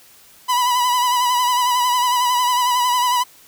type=tone with vibrato; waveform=45% pulse; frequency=987.8 Hz; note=B5; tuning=in tune; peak=-15 dBFS; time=0.48-3.24 s; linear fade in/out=20 ms; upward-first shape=sine; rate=11 Hz; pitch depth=41 cents each way; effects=white hiss -48 dBFS RMS until 3.47 s